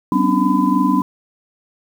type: tone cluster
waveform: sine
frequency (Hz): 191.7 / 249.4 / 272.7 / 295.7 / 1008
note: G3 / B3 / C#4 / D4 / B5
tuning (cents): -38 / +17 / -28 / +12 / +35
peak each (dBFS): -19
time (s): 0.12-1.02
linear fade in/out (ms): 2
effects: 7-bit